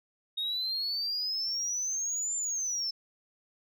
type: exponential two-way sweep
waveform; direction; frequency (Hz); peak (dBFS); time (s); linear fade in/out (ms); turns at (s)
sine; up then down; 3718 to 7250 to 5250; -28; 0.37-2.91; 10; 2.36
effects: tanh soft clip ceiling -27 dBFS